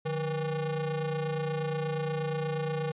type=ring-modulated tone; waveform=square; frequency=163.6 Hz; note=E3; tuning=13 cents flat; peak=-27 dBFS; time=0.05-2.92 s; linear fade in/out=10 ms; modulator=313 Hz; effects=resampled to 8000 Hz